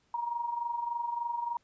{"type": "tone with amplitude modulation", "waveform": "sine", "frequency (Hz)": 946, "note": "A#5", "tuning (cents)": 25, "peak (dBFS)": -28, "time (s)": [0.14, 1.57], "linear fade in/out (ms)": 2, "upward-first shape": "sine", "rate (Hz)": 23.4, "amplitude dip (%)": 65, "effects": ["pink hiss -71 dBFS RMS until 1.63 s", "resampled to 16000 Hz"]}